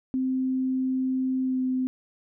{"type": "tone with pitch glide", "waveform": "sine", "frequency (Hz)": [260, 257.2], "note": ["C4", "C4"], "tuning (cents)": [-11, -30], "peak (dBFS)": -23, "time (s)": [0.14, 1.87], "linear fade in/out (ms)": 0, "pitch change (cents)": -19, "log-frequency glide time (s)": [1.43, 1.6], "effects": []}